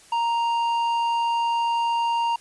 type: tone with low-pass filter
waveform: square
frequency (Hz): 932.3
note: A#5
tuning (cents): 0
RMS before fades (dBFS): -23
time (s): 0.12-2.36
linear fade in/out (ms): 5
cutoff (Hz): 2900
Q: 0.67
effects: white hiss -51 dBFS RMS until 2.4 s + resampled to 24000 Hz